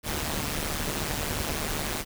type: noise with amplitude modulation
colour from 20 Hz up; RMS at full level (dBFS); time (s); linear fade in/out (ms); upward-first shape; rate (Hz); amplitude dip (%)
pink; -27; 0.03-2.05; 50; sine; 151; 75
effects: none